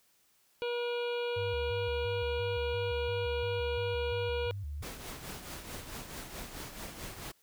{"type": "harmonic tone", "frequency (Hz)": 480, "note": "B4", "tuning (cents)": -49, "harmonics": [1, 2, 3, 5, 6, 7, 8, 9], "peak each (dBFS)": [-32, -43, -45, -43, -45, -49, -54, -54], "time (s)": [0.62, 4.51], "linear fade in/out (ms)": 0}
{"type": "tone with vibrato", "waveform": "sine", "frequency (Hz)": 85.2, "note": "F2", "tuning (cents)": -42, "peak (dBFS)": -36, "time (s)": [1.36, 4.83], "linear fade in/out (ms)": 10, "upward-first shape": "square", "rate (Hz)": 2.9, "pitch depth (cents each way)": 270}
{"type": "noise with tremolo", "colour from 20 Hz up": "pink", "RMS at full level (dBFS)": -41, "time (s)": [4.82, 7.32], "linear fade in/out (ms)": 10, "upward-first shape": "triangle", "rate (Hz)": 4.6, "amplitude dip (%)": 60}
{"effects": ["white hiss -69 dBFS RMS until 7.42 s"]}